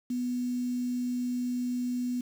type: tone with quantisation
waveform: sine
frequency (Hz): 246.9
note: B3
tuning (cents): 0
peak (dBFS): -28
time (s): 0.1-2.21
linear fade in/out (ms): 5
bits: 8
effects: none